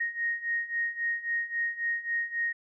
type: beating tone pair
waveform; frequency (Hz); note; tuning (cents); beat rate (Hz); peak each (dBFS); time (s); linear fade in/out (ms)
sine; 1864.7 / 1868.4; A#6 / A#6; 0 / +3; 3.7; -33 / -30; 0-2.53; 10
effects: none